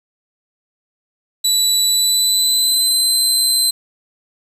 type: tone with pitch glide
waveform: 25% pulse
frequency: 3951 to 4083 Hz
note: B7 to C8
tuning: 0 to -43 cents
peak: -8 dBFS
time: 1.44-3.71 s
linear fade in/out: 10 ms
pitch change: +57 cents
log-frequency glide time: 1.84-3.17 s
effects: 7-bit